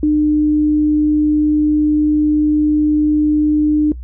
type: tone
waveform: sine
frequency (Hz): 301.5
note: D4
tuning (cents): +46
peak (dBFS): -10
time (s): 0.03-3.92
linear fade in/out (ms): 2
effects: noise-tail reverb RT60 0.1 s tail -21 dB re dry + added 61 Hz sine -26 dBFS peak until 4.03 s